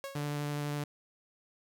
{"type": "tone with exponential decay", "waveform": "sawtooth", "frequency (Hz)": 550, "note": "C#5", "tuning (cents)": -14, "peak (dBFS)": -32, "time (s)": [0.04, 0.39], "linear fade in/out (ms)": 0, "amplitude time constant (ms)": 74}
{"type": "tone with vibrato", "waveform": "sawtooth", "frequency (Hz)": 146.4, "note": "D3", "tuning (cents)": -5, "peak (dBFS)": -29, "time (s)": [0.15, 0.84], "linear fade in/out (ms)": 5, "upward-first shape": "sine", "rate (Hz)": 12, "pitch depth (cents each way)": 9}
{"effects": []}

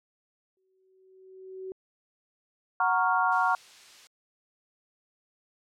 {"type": "tone with exponential growth", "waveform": "sine", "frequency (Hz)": 377.2, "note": "F#4", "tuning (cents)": 33, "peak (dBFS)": -33, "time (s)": [0.57, 1.72], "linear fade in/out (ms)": 1, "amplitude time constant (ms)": 250}
{"type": "chord", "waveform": "sine", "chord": "Gb major seventh", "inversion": "none", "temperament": "equal", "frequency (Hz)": [740, 932.3, 1108.7, 1396.9], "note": ["Gb5", "Bb5", "Db6", "F6"], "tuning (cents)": [0, 0, 0, 0], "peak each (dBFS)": -27, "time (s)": [2.8, 3.55], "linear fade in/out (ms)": 2}
{"type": "noise", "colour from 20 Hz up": "blue", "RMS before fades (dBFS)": -44, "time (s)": [3.32, 4.07], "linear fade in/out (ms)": 0}
{"effects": ["low-pass 5000 Hz 12 dB/octave", "MP3 96 kbps"]}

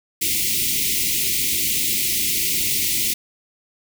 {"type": "band-stop noise", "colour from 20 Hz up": "white", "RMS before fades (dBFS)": -21, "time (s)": [0.21, 3.14], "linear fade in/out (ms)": 10, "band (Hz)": [410, 2000], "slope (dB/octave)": 96, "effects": []}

